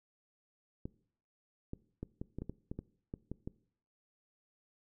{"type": "clicks", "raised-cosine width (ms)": 3, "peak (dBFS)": -27, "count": 12, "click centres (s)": [0.855, 1.734, 2.03, 2.215, 2.386, 2.42, 2.496, 2.715, 2.79, 3.139, 3.316, 3.475], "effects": ["noise-tail reverb RT60 0.6 s tail -21 dB re dry"]}